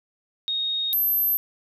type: tone pair in turn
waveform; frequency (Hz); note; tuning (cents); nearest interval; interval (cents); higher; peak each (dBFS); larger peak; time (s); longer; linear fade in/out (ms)
sine; 3729 / 12370; A#7 / G9; 0 / -24; octave + major sixth; 2076; second; -23 / -19; second; 0.48-0.93 / 0.93-1.37; first; 0
effects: none